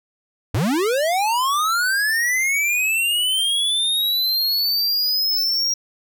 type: linear sweep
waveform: square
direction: up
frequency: 82.1 to 5650 Hz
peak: -18 dBFS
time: 0.54-5.74 s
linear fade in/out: 5 ms
effects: none